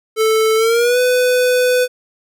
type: tone with pitch glide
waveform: square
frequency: 440 to 499.6 Hz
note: A4 to B4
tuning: 0 to +20 cents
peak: -12 dBFS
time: 0.16-1.88 s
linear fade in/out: 50 ms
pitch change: +220 cents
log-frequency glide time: 0.56-0.99 s
effects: none